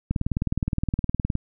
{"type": "click train", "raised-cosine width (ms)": 5, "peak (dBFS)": -11, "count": 25, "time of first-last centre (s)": [0.11, 1.354], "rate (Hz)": 19.3, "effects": []}